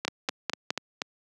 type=two click trains; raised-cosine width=0.2 ms; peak=-11 / -9 dBFS; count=5 / 4; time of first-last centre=0.05-1.019 / 0.08-0.705 s; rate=4.13 / 4.8 Hz; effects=high-pass 200 Hz 12 dB/octave